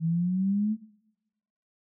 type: exponential sweep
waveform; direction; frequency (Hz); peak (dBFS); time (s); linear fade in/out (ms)
sine; up; 159.8 to 220.5; -23; 0-0.77; 50
effects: noise-tail reverb RT60 1.0 s tail -23 dB re dry